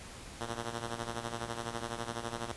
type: tone with tremolo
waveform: 5% pulse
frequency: 116.54 Hz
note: A#2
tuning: in tune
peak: -23 dBFS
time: 0.41-2.52 s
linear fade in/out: 0 ms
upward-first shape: sine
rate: 12 Hz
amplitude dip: 70%
effects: pink hiss -48 dBFS RMS until 2.56 s + resampled to 24000 Hz